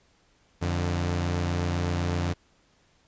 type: tone pair together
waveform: sawtooth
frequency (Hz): 87.8 / 147.66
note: F2 / D3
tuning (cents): +10 / +10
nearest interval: major sixth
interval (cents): 900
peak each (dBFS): -22 / -28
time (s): 0.61-2.34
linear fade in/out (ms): 20
effects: pink hiss -64 dBFS RMS until 3.07 s + resampled to 16000 Hz